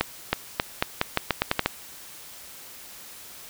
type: accelerating click train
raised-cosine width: 0.3 ms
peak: -4 dBFS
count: 11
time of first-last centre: 0.01-1.66 s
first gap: 320 ms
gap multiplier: 0.84
effects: white hiss -44 dBFS RMS until 3.49 s